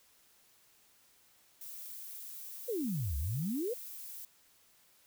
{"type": "noise", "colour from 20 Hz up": "violet", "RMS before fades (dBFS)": -46, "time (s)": [1.61, 4.25], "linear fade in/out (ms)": 2}
{"type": "exponential two-way sweep", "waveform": "sine", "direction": "down then up", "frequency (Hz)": [517, 65.41, 517], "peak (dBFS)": -32, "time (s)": [2.68, 3.74], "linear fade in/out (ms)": 10, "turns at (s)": 3.17}
{"effects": ["white hiss -66 dBFS RMS until 5.06 s"]}